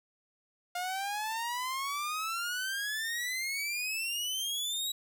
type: exponential sweep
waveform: sawtooth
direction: up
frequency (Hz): 705 to 3874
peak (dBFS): -29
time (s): 0.75-4.92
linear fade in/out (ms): 5
effects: none